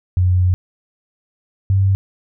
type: tone pair in turn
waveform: sine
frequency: 90.8 / 96.95 Hz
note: F#2 / G2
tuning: -32 / -19 cents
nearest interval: minor second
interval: 113 cents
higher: second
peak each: -11 dBFS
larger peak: neither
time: 0.17-0.54 / 1.7-1.95 s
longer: first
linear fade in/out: 0 ms
effects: none